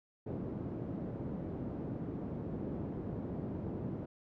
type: band-pass noise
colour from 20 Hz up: pink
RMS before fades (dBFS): -40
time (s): 0.26-4.06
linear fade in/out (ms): 10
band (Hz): 120 to 360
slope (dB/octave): 12
effects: none